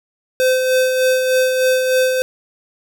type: tone with tremolo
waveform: square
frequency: 514 Hz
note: C5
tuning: 31 cents flat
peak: -12 dBFS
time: 0.4-2.22 s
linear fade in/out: 0 ms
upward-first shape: sine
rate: 3.3 Hz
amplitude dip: 40%
effects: none